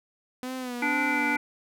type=tone with vibrato; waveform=sawtooth; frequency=250.3 Hz; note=B3; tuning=23 cents sharp; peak=-28 dBFS; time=0.43-1.36 s; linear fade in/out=0 ms; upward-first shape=sine; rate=2.1 Hz; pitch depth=59 cents each way
type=harmonic tone; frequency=291.9 Hz; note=D4; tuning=10 cents flat; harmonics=1 / 3 / 5 / 7 / 8; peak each=-30 / -30 / -30 / -30 / -30 dBFS; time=0.82-1.37 s; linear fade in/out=5 ms
effects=none